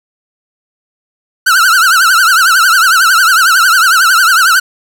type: tone with vibrato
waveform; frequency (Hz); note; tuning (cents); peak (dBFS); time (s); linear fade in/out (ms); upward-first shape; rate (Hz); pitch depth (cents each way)
45% pulse; 1427; F6; +37; -5; 1.46-4.6; 10; triangle; 11; 190
effects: none